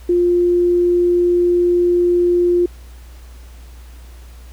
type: tone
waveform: sine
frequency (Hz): 351.3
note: F4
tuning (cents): +10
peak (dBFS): -11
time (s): 0.09-2.66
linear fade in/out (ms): 5
effects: added 60 Hz sine -35 dBFS peak until 4.52 s + pink hiss -48 dBFS RMS until 4.52 s